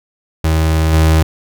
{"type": "tone with level steps", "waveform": "35% pulse", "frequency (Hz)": 79.6, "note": "D#2", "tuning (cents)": 40, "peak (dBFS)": [-9, -6], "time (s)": [0.44, 1.23], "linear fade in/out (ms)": 5, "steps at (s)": 0.92, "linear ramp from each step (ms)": 20, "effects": []}